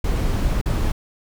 brown noise with dropouts, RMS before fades -20 dBFS, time 0.04-0.92 s, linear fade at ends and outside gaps 5 ms, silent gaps 0.614-0.658 s, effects none

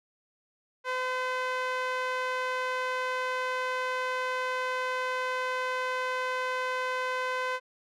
sawtooth tone with band-pass filter, 510 Hz, C5, 44 cents flat, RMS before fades -31 dBFS, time 0.84-7.6 s, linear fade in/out 50 ms, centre 1400 Hz, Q 1.1, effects none

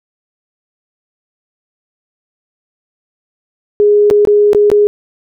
sine tone with dropouts, 414.4 Hz, G#4, 4 cents flat, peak -5 dBFS, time 3.8-4.87 s, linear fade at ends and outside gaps 0 ms, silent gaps 4.101-4.11 / 4.251-4.273 / 4.532-4.548 / 4.701-4.716 s, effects none

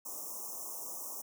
white band-stop noise, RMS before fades -42 dBFS, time 0.05-1.22 s, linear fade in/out 10 ms, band 1200 to 5500 Hz, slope 96 dB/octave, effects high-pass 300 Hz 12 dB/octave

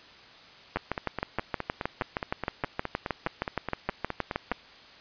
two click trains, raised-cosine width 0.5 ms, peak -12 / -15 dBFS, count 25 / 19, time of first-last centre 0.76-4.516 / 0.77-4.52 s, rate 6.39 / 4.8 Hz, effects white hiss -51 dBFS RMS until 5 s + resampled to 11025 Hz

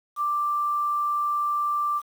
sine tone with quantisation, 1178 Hz, D6, 5 cents sharp, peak -22 dBFS, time 0.16-2.02 s, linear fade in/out 50 ms, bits 8, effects none

